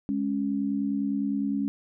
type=tone pair together; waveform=sine; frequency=207.3 / 277.2 Hz; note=G#3 / C#4; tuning=-3 / 0 cents; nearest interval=perfect fourth; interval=503 cents; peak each=-28 / -27 dBFS; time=0.09-1.68 s; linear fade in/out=0 ms; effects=none